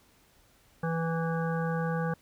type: harmonic tone with a mistuned harmonic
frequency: 164.81 Hz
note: E3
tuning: in tune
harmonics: 1 / 3 / 5 / 7 / 9 / 10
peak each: -29 / -34 / -38 / -40 / -41 / -42 dBFS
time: 0.83-2.14 s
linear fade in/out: 5 ms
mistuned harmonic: 10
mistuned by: -25 cents
effects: pink hiss -63 dBFS RMS until 2.21 s